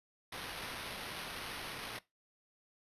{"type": "noise with sample-and-hold", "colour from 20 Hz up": "white", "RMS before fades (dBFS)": -44, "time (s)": [0.32, 1.99], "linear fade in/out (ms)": 5, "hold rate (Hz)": 7350, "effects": ["noise-tail reverb RT60 0.2 s tail -19 dB re dry", "resampled to 32000 Hz"]}